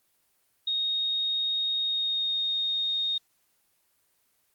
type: tone with pitch glide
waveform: sine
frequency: 3729 to 3705 Hz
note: A#7 to A#7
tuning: 0 to -11 cents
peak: -25 dBFS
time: 0.67-3.18 s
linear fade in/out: 5 ms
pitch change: -11 cents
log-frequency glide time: 1.8-2.29 s
effects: white hiss -70 dBFS RMS until 4.54 s + Opus 24 kbps